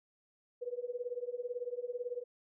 sine tone with tremolo, 488.3 Hz, B4, 20 cents flat, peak -32 dBFS, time 0.61-2.24 s, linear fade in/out 20 ms, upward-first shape triangle, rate 18 Hz, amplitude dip 100%, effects none

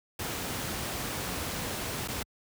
pink noise with dropouts, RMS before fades -34 dBFS, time 0.19-2.23 s, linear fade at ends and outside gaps 5 ms, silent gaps 2.077-2.083 s, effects high-pass 60 Hz 12 dB/octave

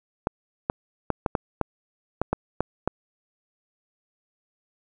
clicks, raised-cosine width 1 ms, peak -8 dBFS, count 10, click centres 0.271 / 0.699 / 1.103 / 1.262 / 1.352 / 1.613 / 2.216 / 2.33 / 2.606 / 2.876 s, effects none

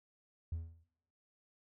triangle tone with exponential decay, 82.41 Hz, E2, in tune, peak -30 dBFS, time 0.52-0.84 s, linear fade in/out 5 ms, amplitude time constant 68 ms, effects noise-tail reverb RT60 0.7 s tail -19 dB re dry + tanh soft clip ceiling -32 dBFS

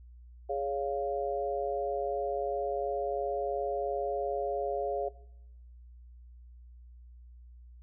sine chord, Db major, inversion second, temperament equal with one note detuned, 415.3 / 558.2 / 698.5 Hz, Ab4 / Db5 / F5, 0 / +12 / 0 cents, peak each -34 dBFS, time 0.49-5.09 s, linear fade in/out 10 ms, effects noise-tail reverb RT60 0.8 s tail -19 dB re dry + added 60 Hz sine -49 dBFS peak until 7.82 s

